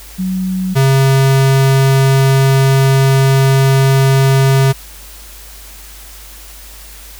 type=tone pair in turn; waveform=sine / square; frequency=186.4 / 134.83 Hz; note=F#3 / C#3; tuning=+13 / -48 cents; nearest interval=tritone; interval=561 cents; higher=first; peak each=-14 / -8 dBFS; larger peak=second; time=0.18-0.75 / 0.75-4.73 s; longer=second; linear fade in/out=20 ms; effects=added 50 Hz sine -35 dBFS peak until 7.19 s + white hiss -36 dBFS RMS until 7.19 s